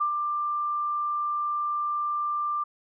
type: tone with ADSR envelope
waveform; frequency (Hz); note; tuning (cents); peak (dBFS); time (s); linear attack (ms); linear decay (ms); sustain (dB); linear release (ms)
sine; 1186; D6; +17; -21; 0-2.64; 14; 91; -4; 10
effects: none